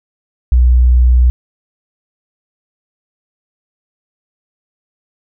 sine tone, 61.6 Hz, B1, 4 cents flat, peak -5 dBFS, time 0.52-1.3 s, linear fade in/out 0 ms, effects none

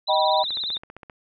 sine tone with vibrato, 3800 Hz, A#7, 33 cents sharp, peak -25 dBFS, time 0.07-0.78 s, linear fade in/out 10 ms, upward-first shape triangle, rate 17 Hz, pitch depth 140 cents each way
sine chord, Eb augmented, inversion none, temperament just, 622.3 / 777.8 / 972.3 Hz, Eb5 / G5 / B5, 0 / -14 / -27 cents, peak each -22 dBFS, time 0.08-0.44 s, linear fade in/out 20 ms
click train, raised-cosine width 0.5 ms, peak -25 dBFS, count 11, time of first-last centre 0.44-1.098 s, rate 15.2 Hz
effects none

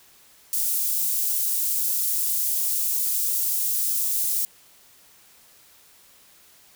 white high-pass noise, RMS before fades -24 dBFS, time 0.53-4.45 s, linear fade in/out 0 ms, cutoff 8600 Hz, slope 12 dB/octave, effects white hiss -54 dBFS RMS until 6.75 s

